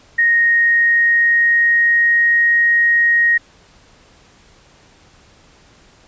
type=tone with pitch glide; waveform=sine; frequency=1864.7 to 1875.5 Hz; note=A#6 to A#6; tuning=0 to +10 cents; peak=-10 dBFS; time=0.18-3.38 s; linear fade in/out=10 ms; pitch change=+10 cents; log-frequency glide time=0.44-2.48 s; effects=pink hiss -49 dBFS RMS until 6.07 s + resampled to 16000 Hz